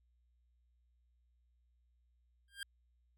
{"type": "tone with exponential growth", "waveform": "25% pulse", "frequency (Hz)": 1600, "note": "G6", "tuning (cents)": 35, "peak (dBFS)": -34, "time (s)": [2.48, 2.63], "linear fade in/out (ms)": 2, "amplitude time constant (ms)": 32, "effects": ["added 60 Hz sine -70 dBFS peak until 3.17 s"]}